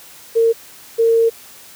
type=tone pair in turn; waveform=sine; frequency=457.1 / 457.1 Hz; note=A#4 / A#4; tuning=-34 / -34 cents; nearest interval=unison; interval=0 cents; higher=neither; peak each=-10 dBFS; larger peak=neither; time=0.35-0.53 / 0.98-1.3 s; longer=second; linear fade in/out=20 ms; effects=white hiss -41 dBFS RMS until 1.75 s + high-pass 60 Hz 12 dB/octave